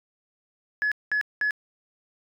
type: tone bursts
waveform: sine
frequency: 1700 Hz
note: G#6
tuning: 40 cents sharp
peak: -20 dBFS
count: 3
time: 0.82-1.508 s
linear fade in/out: 0 ms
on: 96 ms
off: 200 ms
effects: tanh soft clip ceiling -19 dBFS